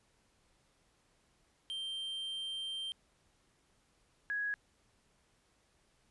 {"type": "tone pair in turn", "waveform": ["triangle", "sine"], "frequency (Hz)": [3150, 1665], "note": ["G7", "G#6"], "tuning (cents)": [8, 4], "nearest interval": "major seventh", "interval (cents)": 1104, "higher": "first", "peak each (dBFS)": [-36, -33], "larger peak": "second", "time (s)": [[1.7, 2.92], [4.3, 4.54]], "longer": "first", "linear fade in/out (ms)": 0, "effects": ["pink hiss -72 dBFS RMS until 6.1 s", "resampled to 24000 Hz"]}